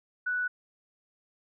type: tone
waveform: sine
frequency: 1480 Hz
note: F#6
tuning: in tune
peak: -27 dBFS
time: 0.26-0.48 s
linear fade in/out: 10 ms
effects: none